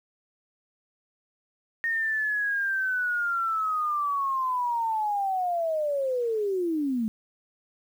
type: linear sweep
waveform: sine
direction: down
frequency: 1850 to 212.2 Hz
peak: -24 dBFS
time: 1.84-7.08 s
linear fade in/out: 0 ms
effects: 9-bit